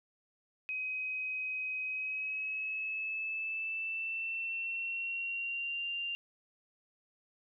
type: tone with pitch glide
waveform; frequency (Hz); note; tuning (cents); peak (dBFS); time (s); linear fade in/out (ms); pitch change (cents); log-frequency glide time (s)
sine; 2525 to 2786; D#7 to F7; +25 to -5; -34; 0.69-6.15; 0; +170; 1.84-5.86
effects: none